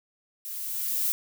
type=noise with level ramp; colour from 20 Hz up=violet; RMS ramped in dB=-37 to -25 dBFS; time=0.45-1.12 s; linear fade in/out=0 ms; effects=none